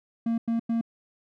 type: tone bursts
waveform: triangle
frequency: 230 Hz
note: A#3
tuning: 23 cents flat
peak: -21 dBFS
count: 3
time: 0.26-0.812 s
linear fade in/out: 5 ms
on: 120 ms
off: 96 ms
effects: none